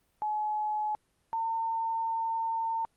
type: tone pair in turn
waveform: sine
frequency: 850 / 905.6 Hz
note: G#5 / A5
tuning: +40 / +50 cents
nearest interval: minor second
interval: 110 cents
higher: second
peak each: -28 dBFS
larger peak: neither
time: 0.22-0.95 / 1.33-2.85 s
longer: second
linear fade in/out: 0 ms
effects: pink hiss -72 dBFS RMS until 2.96 s + Opus 32 kbps